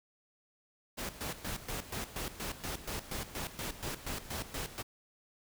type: noise with tremolo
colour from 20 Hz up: pink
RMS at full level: -38 dBFS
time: 0.97-4.83 s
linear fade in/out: 20 ms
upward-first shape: square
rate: 4.2 Hz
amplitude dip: 75%
effects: none